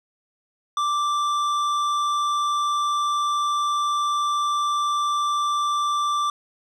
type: tone with tanh clipping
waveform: sine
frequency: 1174.7 Hz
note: D6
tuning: in tune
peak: -22 dBFS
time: 0.77-6.3 s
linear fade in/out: 2 ms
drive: 12 dB
effects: none